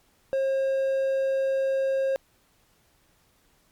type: tone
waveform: triangle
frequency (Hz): 537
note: C5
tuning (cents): +45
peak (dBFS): -20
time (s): 0.33-2.16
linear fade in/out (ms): 0
effects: pink hiss -64 dBFS RMS until 3.71 s + MP3 96 kbps

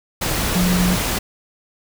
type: tone in noise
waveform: sine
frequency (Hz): 180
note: F#3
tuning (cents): -47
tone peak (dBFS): -15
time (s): 0.55-0.96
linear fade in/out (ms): 10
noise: pink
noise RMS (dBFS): -21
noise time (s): 0.21-1.19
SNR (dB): +3
effects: none

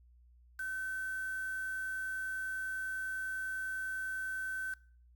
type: tone with quantisation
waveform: sine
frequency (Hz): 1530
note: G6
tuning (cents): -42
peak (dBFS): -36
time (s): 0.59-4.74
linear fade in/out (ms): 5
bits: 8
effects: noise-tail reverb RT60 0.5 s tail -22 dB re dry + added 60 Hz sine -59 dBFS peak until 5.15 s

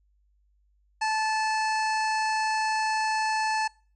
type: harmonic tone with a mistuned harmonic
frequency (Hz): 872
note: A5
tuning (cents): -16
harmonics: 1 / 2 / 3 / 5 / 6 / 7 / 8 / 9 / 10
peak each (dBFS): -25 / -31 / -35 / -37 / -41 / -44 / -47 / -48 / -47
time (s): 1.01-3.68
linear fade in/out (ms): 10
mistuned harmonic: 8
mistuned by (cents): -18
effects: noise-tail reverb RT60 0.4 s tail -24 dB re dry + added 50 Hz sine -63 dBFS peak until 3.95 s

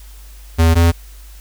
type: tone pair in turn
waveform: square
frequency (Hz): 82.2 / 84.36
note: E2 / E2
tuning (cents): -4 / +41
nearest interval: unison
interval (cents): 45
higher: second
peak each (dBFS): -9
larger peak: neither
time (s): 0.58-0.75 / 0.75-0.92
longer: neither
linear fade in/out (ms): 20
effects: added 50 Hz sine -35 dBFS peak until 1.4 s + white hiss -46 dBFS RMS until 1.4 s

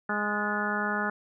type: harmonic tone with a mistuned harmonic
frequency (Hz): 207.8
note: G#3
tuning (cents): +1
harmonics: 1 / 2 / 3 / 4 / 5 / 6 / 7 / 8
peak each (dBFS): -33 / -37 / -38 / -35 / -38 / -35 / -31 / -35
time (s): 0.09-1.1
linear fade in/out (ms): 5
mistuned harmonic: 8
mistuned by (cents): +68
effects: none

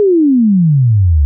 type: exponential sweep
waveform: sine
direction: down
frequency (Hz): 425.7 to 68.9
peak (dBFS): -6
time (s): 0-1.25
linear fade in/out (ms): 0
effects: none

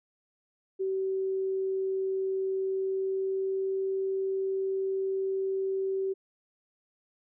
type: tone with pitch glide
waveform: sine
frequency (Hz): 382.6 to 384.8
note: G4 to G4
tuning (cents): -42 to -32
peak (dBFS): -27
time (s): 0.79-6.14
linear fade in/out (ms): 20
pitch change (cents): +10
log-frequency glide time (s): 2.57-3.83
effects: none

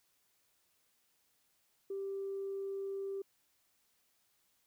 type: tone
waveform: sine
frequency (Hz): 392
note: G4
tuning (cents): 0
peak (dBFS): -36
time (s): 1.9-3.22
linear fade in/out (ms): 5
effects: tanh soft clip ceiling -32 dBFS + white hiss -75 dBFS RMS until 4.66 s

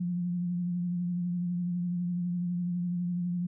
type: tone with vibrato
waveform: sine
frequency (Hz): 176.2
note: F3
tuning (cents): +16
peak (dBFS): -28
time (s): 0-3.47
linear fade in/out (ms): 10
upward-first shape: triangle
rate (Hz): 12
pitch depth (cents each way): 37
effects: none

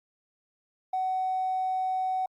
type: tone with tanh clipping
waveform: triangle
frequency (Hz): 750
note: F#5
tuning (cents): +23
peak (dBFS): -25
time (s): 0.93-2.26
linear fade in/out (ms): 5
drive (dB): 1
effects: Opus 48 kbps

